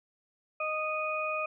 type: harmonic tone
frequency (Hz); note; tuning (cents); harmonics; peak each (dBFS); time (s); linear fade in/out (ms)
620; D#5; -6; 1 / 2 / 4; -34 / -34 / -34; 0.6-1.46; 5
effects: none